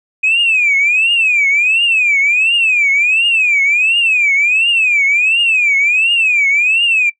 sine tone with vibrato, 2489 Hz, D#7, in tune, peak -8 dBFS, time 0.23-7.1 s, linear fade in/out 10 ms, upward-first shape triangle, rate 1.4 Hz, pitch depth 240 cents each way, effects noise-tail reverb RT60 0.1 s tail -21 dB re dry + tanh soft clip ceiling -5 dBFS

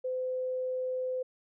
sine tone, 511 Hz, C5, 41 cents flat, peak -30 dBFS, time 0.04-1.23 s, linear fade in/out 10 ms, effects none

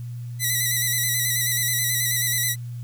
5% pulse tone with vibrato, 1972 Hz, B6, 3 cents flat, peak -11 dBFS, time 0.39-2.56 s, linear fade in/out 50 ms, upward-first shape square, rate 9.3 Hz, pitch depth 36 cents each way, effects added 120 Hz sine -30 dBFS peak until 2.83 s + white hiss -56 dBFS RMS until 2.83 s

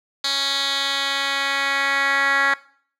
10% pulse tone with band-pass filter sweep, 276.7 Hz, C#4, 3 cents flat, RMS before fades -21 dBFS, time 0.24-2.54 s, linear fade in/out 5 ms, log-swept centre 4100 to 1800 Hz, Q 2.6, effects noise-tail reverb RT60 0.5 s tail -19 dB re dry

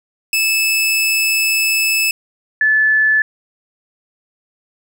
sawtooth / sine tone pair in turn, 2615 / 1735.8 Hz, E7 / A6, -15 / -24 cents, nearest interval perfect fifth, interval 709 cents, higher first, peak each -10 dBFS, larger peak neither, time 0.33-2.11 / 2.61-3.22 s, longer first, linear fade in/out 2 ms, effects none

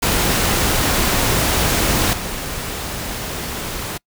pink noise with level steps, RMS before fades -17 / -26 dBFS, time 0.02-3.98 s, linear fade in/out 10 ms, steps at 2.13 s, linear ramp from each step 2 ms, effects noise-tail reverb RT60 0.1 s tail -26 dB re dry

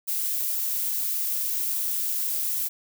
violet noise, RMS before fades -27 dBFS, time 0.07-2.69 s, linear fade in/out 20 ms, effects none

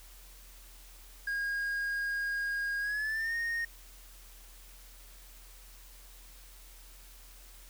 triangle tone with pitch glide, 1630 to 1850.9 Hz, G#6 to A#6, -33 to -13 cents, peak -29 dBFS, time 1.27-3.65 s, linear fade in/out 5 ms, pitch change +220 cents, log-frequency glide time 2.8-3.35 s, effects added 42 Hz sine -52 dBFS peak until 7.69 s + white hiss -56 dBFS RMS until 7.69 s

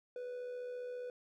triangle tone with amplitude modulation, 494.4 Hz, B4, 2 cents sharp, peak -37 dBFS, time 0.16-1.1 s, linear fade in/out 2 ms, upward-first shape sine, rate 74.7 Hz, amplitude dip 35%, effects none

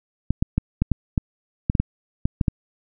clicks, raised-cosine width 5 ms, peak -6 dBFS, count 12, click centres 0.306 / 0.425 / 0.58 / 0.82 / 0.917 / 1.178 / 1.699 / 1.752 / 1.8 / 2.255 / 2.412 / 2.482 s, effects none

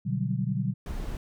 sine chord, G major seventh, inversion first, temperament equal, 123.47 / 146.83 / 185 / 196 Hz, B2 / D3 / F#3 / G3, 0 / 0 / 0 / 0 cents, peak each -30 / -31 / -31 / -33 dBFS, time 0.05-0.74 s, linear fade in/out 20 ms
brown noise, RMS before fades -33 dBFS, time 0.86-1.17 s, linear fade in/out 2 ms
effects none

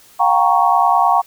sine chord, G half-diminished seventh, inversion third, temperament equal with one note detuned, 714.4 / 784 / 932.3 / 1108.7 Hz, F5 / G5 / Bb5 / Db6, +39 / 0 / 0 / 0 cents, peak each -16 dBFS, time 0.19-1.22 s, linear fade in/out 20 ms, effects white hiss -47 dBFS RMS until 1.26 s

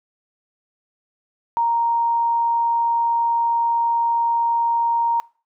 sine tone, 932.3 Hz, A#5, in tune, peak -16 dBFS, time 1.57-5.2 s, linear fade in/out 0 ms, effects noise-tail reverb RT60 0.4 s tail -24 dB re dry

